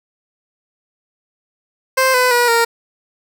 15% pulse tone with pitch steps, 523.3 / 502.9 / 483.2 / 464.3 Hz, C5 / B4 / B4 / A#4, 0 / +31 / -38 / -7 cents, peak -5 dBFS, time 1.97-2.65 s, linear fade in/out 10 ms, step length 170 ms, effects none

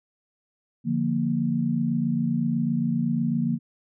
sine chord, Bb major, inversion first, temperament equal, 146.83 / 174.61 / 233.1 Hz, D3 / F3 / Bb3, 0 / 0 / 0 cents, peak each -28 / -27 / -24 dBFS, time 0.84-3.59 s, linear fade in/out 50 ms, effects none

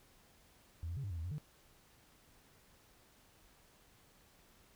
sine tone with pitch steps, 83 / 86.2 / 137.5 / 99.9 / 85.6 / 80.8 / 89.9 / 150 Hz, E2 / F2 / C#3 / G2 / F2 / E2 / F#2 / D3, +12 / -22 / -14 / +33 / -34 / -34 / -49 / +37 cents, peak -37 dBFS, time 0.83-1.382 s, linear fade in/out 0 ms, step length 69 ms, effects tanh soft clip ceiling -35 dBFS + pink hiss -66 dBFS RMS until 4.75 s

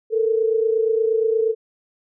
sine tone pair together, 441.4 / 469.9 Hz, A4 / A#4, +5 / +14 cents, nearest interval minor second, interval 109 cents, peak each -17 / -23 dBFS, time 0.1-1.55 s, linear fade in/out 50 ms, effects none

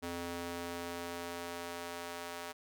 square tone with high-pass filter sweep, 86.3 Hz, F2, 20 cents flat, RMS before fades -42 dBFS, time 0.02-2.53 s, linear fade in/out 20 ms, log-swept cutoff 250 to 610 Hz, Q 0.77, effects none

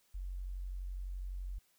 sine tone, 45.95 Hz, F#1, 11 cents flat, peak -38 dBFS, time 0.14-1.59 s, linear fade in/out 10 ms, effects white hiss -72 dBFS RMS until 1.78 s

